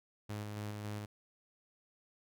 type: tone with tremolo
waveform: sawtooth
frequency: 104.8 Hz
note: G#2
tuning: 16 cents sharp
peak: -35 dBFS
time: 0.29-1.06 s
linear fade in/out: 10 ms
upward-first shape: square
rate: 3.6 Hz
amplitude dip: 25%
effects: none